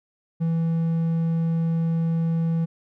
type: tone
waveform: triangle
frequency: 164.81 Hz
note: E3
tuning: in tune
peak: -18 dBFS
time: 0.4-2.66 s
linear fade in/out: 20 ms
effects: none